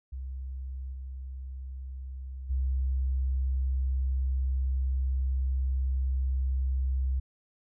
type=tone with level steps; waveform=sine; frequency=65.41 Hz; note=C2; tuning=in tune; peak=-34 / -36 / -25 dBFS; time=0.12-7.2 s; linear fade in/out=10 ms; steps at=0.92 / 2.49 s; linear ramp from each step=20 ms; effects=none